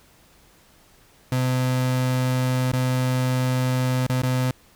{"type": "tone with dropouts", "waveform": "35% pulse", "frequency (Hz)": 127.7, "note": "C3", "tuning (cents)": -42, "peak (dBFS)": -18, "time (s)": [1.32, 4.51], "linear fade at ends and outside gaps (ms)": 2, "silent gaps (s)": [[2.717, 2.732], [4.066, 4.096], [4.219, 4.233]], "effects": ["pink hiss -55 dBFS RMS until 4.75 s"]}